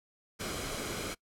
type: noise with comb filter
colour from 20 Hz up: pink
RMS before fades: -37 dBFS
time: 0.39-1.15 s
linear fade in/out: 20 ms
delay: 1.1 ms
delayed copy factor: -0.5
effects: noise-tail reverb RT60 0.1 s tail -23 dB re dry + low-pass 11000 Hz 12 dB/octave